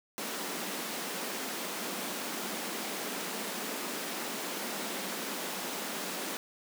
pink high-pass noise, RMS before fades -37 dBFS, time 0.18-6.37 s, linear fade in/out 0 ms, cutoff 190 Hz, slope 48 dB/octave, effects none

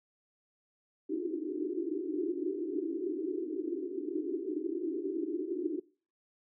white band-pass noise, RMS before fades -35 dBFS, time 1.09-5.8 s, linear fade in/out 10 ms, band 290 to 390 Hz, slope 96 dB/octave, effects noise-tail reverb RT60 0.4 s tail -22 dB re dry

